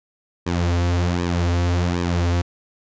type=tone with flanger; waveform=sawtooth; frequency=87.31 Hz; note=F2; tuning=in tune; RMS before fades=-20 dBFS; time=0.46-2.42 s; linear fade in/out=10 ms; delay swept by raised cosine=1.4 to 6.6 ms; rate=1.3 Hz; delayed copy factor=-0.75; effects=resampled to 16000 Hz